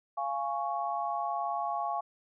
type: chord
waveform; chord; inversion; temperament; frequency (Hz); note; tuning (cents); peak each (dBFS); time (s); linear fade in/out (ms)
sine; Db major; first; just; 693 / 831.5 / 1108.7; F5 / Ab5 / Db6; -14 / +2 / 0; -34 / -34 / -35; 0.17-2.01; 10
effects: none

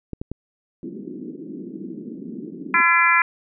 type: clicks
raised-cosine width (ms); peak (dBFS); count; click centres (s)
3; -16; 3; 0.133 / 0.215 / 0.316
type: band-pass noise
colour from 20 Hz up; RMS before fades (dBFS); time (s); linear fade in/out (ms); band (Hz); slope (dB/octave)
white; -34; 0.83-2.82; 2; 180 to 360; 48
type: harmonic tone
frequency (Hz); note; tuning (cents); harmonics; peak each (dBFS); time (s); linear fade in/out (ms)
339.3; F4; -50; 3 / 4 / 5 / 6 / 7; -20 / -20 / -20 / -20 / -20; 2.74-3.22; 2
effects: none

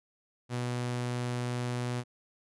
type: tone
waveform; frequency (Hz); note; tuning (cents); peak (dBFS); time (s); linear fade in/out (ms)
sawtooth; 122.7; B2; -11; -27; 0.49-2.04; 50
effects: resampled to 24000 Hz

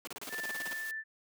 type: noise bursts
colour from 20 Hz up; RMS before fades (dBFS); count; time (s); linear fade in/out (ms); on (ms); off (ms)
pink; -40; 13; 0.05-0.732; 0; 22; 33
type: noise with tremolo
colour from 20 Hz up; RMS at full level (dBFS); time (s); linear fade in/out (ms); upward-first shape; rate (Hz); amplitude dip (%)
white; -46; 0.23-0.91; 0; triangle; 9.5; 35
type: tone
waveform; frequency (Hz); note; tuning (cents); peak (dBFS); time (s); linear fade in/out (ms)
sine; 1765; A6; +5; -36; 0.29-1.04; 50
effects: high-pass 300 Hz 12 dB/octave

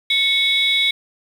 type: tone cluster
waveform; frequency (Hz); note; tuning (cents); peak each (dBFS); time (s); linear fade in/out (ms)
sine; 2206 / 3430 / 3814; C#7 / A7 / A#7; -9 / -45 / +39; -18; 0.1-0.91; 5
effects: tanh soft clip ceiling -8 dBFS + 7-bit

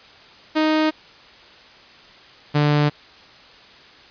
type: tone pair in turn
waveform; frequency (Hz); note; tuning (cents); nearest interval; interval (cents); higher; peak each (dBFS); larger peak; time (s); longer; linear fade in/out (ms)
sawtooth; 311.1 / 147.71; D#4 / D3; 0 / +10; octave + minor second; 1290; first; -12 / -11; second; 0.55-0.91 / 2.54-2.9; neither; 20
effects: white hiss -46 dBFS RMS until 4.1 s + resampled to 11025 Hz

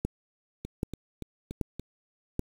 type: two click trains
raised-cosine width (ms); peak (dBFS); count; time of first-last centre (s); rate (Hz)
3; -24 / -15; 5 / 4; 0.65-1.796 / 0.05-2.394; 3.49 / 1.28
effects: 7-bit

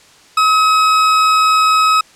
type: tone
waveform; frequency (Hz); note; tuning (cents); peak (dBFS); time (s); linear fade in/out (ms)
40% pulse; 1277; D#6; +45; -8; 0.37-2.01; 5
effects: white hiss -45 dBFS RMS until 2.15 s + low-pass 7000 Hz 12 dB/octave

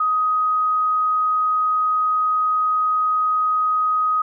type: tone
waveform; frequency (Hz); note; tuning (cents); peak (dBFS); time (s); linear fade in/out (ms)
sine; 1255; D#6; +15; -16; 0-4.22; 5
effects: none

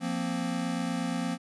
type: chord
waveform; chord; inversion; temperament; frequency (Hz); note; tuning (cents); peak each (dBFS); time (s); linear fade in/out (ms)
square; F suspended fourth; none; equal; 174.61 / 233.1 / 261.6; F3 / Bb3 / C4; 0 / 0 / 0; -34; 0-1.38; 50
effects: resampled to 24000 Hz

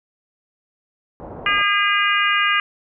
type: low-pass noise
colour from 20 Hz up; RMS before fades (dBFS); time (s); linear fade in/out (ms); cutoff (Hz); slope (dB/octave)
white; -35; 1.2-1.62; 0; 820; 24
type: harmonic tone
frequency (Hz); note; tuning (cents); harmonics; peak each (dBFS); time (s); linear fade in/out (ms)
406.2; G#4; -38; 3 / 4 / 5 / 6 / 7; -20 / -21 / -22 / -23 / -23; 1.46-2.6; 2
effects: none

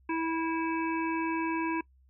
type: harmonic tone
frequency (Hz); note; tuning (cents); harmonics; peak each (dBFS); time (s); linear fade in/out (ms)
326.5; E4; -17; 1 / 3 / 5 / 7 / 8; -30 / -34 / -40 / -41 / -41; 0.09-1.81; 5
effects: noise-tail reverb RT60 0.1 s tail -22 dB re dry + added 65 Hz sine -59 dBFS peak until 2.09 s

